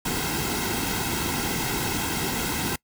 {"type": "noise with comb filter", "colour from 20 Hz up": "pink", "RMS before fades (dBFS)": -27, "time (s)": [0.05, 2.76], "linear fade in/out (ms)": 5, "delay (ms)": 1.7, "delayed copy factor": -0.7, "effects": ["noise-tail reverb RT60 0.1 s tail -24 dB re dry"]}